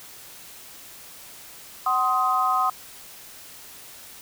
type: chord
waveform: sine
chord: C diminished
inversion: second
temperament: just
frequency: 753.5 / 1046.5 / 1255.8 Hz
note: Gb5 / C6 / Eb6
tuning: +31 / 0 / +16 cents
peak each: -25 / -24 / -22 dBFS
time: 1.86-2.7 s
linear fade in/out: 5 ms
effects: white hiss -44 dBFS RMS until 4.21 s